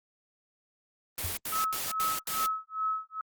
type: noise bursts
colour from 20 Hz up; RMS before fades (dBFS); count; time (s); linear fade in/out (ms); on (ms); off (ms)
white; -34; 5; 1.18-2.462; 0; 190; 83
type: tone with exponential decay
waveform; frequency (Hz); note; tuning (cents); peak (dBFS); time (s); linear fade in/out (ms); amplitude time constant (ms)
sine; 87.31; F2; 0; -29; 1.24-1.39; 5; 31
type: tone with tremolo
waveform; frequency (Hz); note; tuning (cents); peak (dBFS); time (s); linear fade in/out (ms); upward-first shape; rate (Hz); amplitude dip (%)
sine; 1290; E6; -38; -26; 1.52-3.21; 2; sine; 2.4; 100
effects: Opus 32 kbps